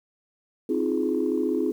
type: chord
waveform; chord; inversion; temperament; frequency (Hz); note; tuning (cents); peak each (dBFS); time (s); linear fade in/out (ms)
sine; F minor seventh; second; just; 261.9 / 314.3 / 349.2 / 419.1; C4 / Eb4 / F4 / Ab4; +2 / +18 / 0 / +16; -27; 0.69-1.72; 5
effects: tanh soft clip ceiling -13 dBFS + 9-bit